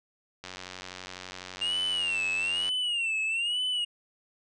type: click train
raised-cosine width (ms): 0.2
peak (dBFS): -22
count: 208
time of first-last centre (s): 0.44-2.69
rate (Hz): 92
type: tone with vibrato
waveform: triangle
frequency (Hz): 2794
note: F7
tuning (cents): 0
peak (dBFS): -25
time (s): 1.61-3.85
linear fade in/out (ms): 10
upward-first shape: sine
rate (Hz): 1.1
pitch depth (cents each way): 130
effects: resampled to 22050 Hz